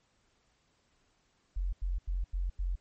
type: tone bursts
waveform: sine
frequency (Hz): 44.7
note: F1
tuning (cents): +41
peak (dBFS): -29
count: 5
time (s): 1.56-2.758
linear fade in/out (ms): 10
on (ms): 170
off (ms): 87
effects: pink hiss -72 dBFS RMS until 2.8 s + MP3 32 kbps